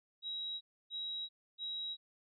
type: tone bursts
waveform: sine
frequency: 3846 Hz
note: B7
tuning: 47 cents flat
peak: -38 dBFS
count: 3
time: 0.22-1.97 s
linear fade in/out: 50 ms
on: 390 ms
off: 290 ms
effects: none